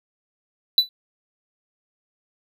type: tone with exponential decay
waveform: triangle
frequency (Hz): 3973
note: B7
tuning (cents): +10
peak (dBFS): -6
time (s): 0.78-0.89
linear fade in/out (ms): 1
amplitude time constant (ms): 22
effects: none